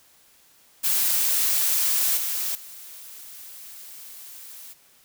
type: noise with level steps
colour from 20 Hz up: blue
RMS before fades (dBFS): -22 / -27 / -42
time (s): 0.83-4.74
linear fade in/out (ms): 20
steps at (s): 2.17 / 2.55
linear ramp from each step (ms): 2
effects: white hiss -57 dBFS RMS until 5.04 s